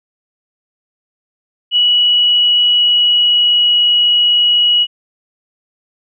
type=tone with pitch glide; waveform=sine; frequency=2933 to 2914 Hz; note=F#7 to F#7; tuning=-16 to -27 cents; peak=-8 dBFS; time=1.71-4.87 s; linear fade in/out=50 ms; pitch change=-11 cents; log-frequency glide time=1.9-3.76 s; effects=none